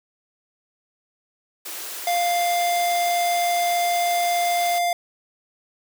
white high-pass noise, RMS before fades -33 dBFS, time 1.65-4.79 s, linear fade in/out 10 ms, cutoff 300 Hz, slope 48 dB/octave
square tone, 698.5 Hz, F5, in tune, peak -20 dBFS, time 2.07-4.93 s, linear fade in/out 2 ms
effects none

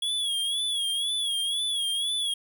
square tone with vibrato, 3338 Hz, G#7, 8 cents sharp, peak -26 dBFS, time 0.02-2.34 s, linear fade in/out 5 ms, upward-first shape sine, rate 2 Hz, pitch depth 79 cents each way, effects none

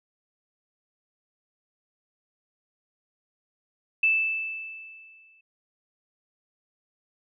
sine tone with exponential decay, 2637 Hz, E7, in tune, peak -17 dBFS, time 4.03-5.41 s, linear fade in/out 5 ms, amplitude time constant 300 ms, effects none

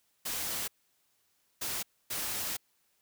white noise bursts at uneven times, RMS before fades -35 dBFS, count 3, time 0.25-0.68 / 1.61-1.83 / 2.1-2.57 s, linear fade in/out 10 ms, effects white hiss -73 dBFS RMS until 3.01 s

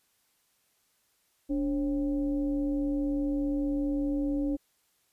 sine tone with frequency modulation, 288.6 Hz, D4, 30 cents flat, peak -26 dBFS, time 1.49-4.57 s, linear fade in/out 20 ms, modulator 251 Hz, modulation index 0.54, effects white hiss -71 dBFS RMS until 5.12 s + resampled to 32000 Hz

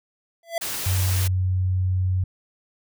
square tone with exponential growth, 671 Hz, E5, 31 cents sharp, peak -20 dBFS, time 0.43-0.58 s, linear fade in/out 2 ms, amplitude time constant 32 ms
white noise, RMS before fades -29 dBFS, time 0.61-1.28 s, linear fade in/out 10 ms
sine tone, 92.5 Hz, F#2, in tune, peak -19 dBFS, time 0.86-2.24 s, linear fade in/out 5 ms
effects none

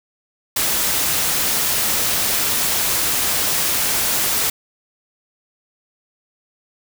white noise, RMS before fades -19 dBFS, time 0.56-4.5 s, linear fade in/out 5 ms, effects none

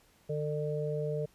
harmonic tone, 150 Hz, D3, 37 cents sharp, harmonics 1 / 3 / 4, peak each -34 / -34 / -38 dBFS, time 0.29-1.26 s, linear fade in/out 10 ms, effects pink hiss -65 dBFS RMS until 1.34 s + resampled to 32000 Hz

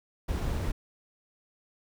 brown noise, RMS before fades -30 dBFS, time 0.28-0.72 s, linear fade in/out 10 ms, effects none

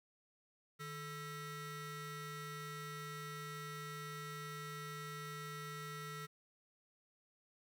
30% pulse ring-modulated tone, 587.3 Hz, D5, in tune, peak -39 dBFS, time 0.79-6.27 s, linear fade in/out 20 ms, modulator 741 Hz, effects 13-bit

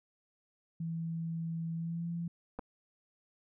sine tone with pitch glide, 164.81 to 169.74 Hz, E3 to F3, 0 to -49 cents, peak -34 dBFS, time 0.8-2.28 s, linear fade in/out 5 ms, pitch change +51 cents, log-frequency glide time 1.75-2.08 s
clicks, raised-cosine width 1 ms, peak -27 dBFS, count 2, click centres 2.589 / 2.593 s
effects none

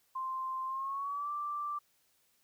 sine tone with pitch glide, 1046.5 to 1174.7 Hz, C6 to D6, 0 to 0 cents, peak -34 dBFS, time 0.15-1.79 s, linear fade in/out 10 ms, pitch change +200 cents, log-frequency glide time 0.66-1.31 s, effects white hiss -72 dBFS RMS until 2.43 s

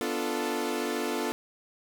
sawtooth chord, B half-diminished seventh, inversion none, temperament equal, 246.9 / 293.7 / 349.2 / 440 Hz, B3 / D4 / F4 / A4, 0 / 0 / 0 / 0 cents, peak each -31 / -31 / -30 / -29 dBFS, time 0.01-1.32 s, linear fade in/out 0 ms, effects none

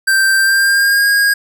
square tone with pitch glide, 1568 to 1631.8 Hz, G6 to G#6, 0 to -31 cents, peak -10 dBFS, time 0.07-1.34 s, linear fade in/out 10 ms, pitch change +69 cents, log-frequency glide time 0.36-1.08 s, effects none

